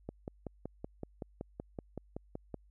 click train, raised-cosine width 2 ms, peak -26 dBFS, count 14, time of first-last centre 0.09-2.543 s, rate 5.3 Hz, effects added 50 Hz sine -60 dBFS peak until 2.7 s

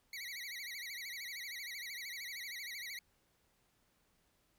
25% pulse tone with vibrato, 2087 Hz, C7, 5 cents flat, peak -39 dBFS, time 0.13-2.99 s, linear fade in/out 2 ms, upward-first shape sine, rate 13 Hz, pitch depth 170 cents each way, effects pink hiss -75 dBFS RMS until 4.58 s

